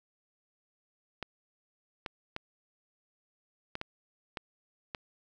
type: clicks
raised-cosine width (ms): 0.3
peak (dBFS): -20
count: 7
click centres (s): 1.227 / 2.062 / 2.364 / 3.754 / 3.814 / 4.372 / 4.948
effects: none